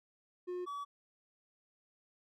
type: tone pair in turn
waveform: triangle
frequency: 359.5 / 1141.3 Hz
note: F#4 / D6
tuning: -50 / -50 cents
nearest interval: octave + minor sixth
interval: 2000 cents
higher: second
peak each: -35 / -37 dBFS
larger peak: first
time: 0.47-0.66 / 0.66-0.85 s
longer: neither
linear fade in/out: 20 ms
effects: none